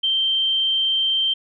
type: tone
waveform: sine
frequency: 3136 Hz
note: G7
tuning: in tune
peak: -17 dBFS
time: 0.03-1.34 s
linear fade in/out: 10 ms
effects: none